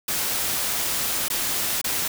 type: noise with dropouts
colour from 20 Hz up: white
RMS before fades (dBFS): -25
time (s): 0.08-2.08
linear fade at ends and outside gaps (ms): 5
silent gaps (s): 1.284-1.3 / 1.815-1.842
effects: none